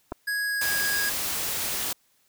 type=clicks; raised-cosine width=1 ms; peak=-19 dBFS; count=2; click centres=0.12 / 0.123 s
type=tone with pitch glide; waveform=square; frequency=1661.2 to 1645.9 Hz; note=G#6 to G#6; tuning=0 to -16 cents; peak=-26 dBFS; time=0.27-1.1 s; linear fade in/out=10 ms; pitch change=-16 cents; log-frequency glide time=0.46-0.71 s
type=noise; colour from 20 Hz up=white; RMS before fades=-29 dBFS; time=0.61-1.93 s; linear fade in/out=5 ms
effects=white hiss -66 dBFS RMS until 2.28 s